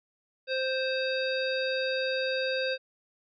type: harmonic tone with a mistuned harmonic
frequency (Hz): 523.3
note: C5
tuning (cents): 0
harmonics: 1 / 3 / 5 / 7 / 9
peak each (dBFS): -29 / -34 / -36 / -37 / -39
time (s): 0.47-2.78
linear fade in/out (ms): 50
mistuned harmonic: 7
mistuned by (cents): +39
effects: none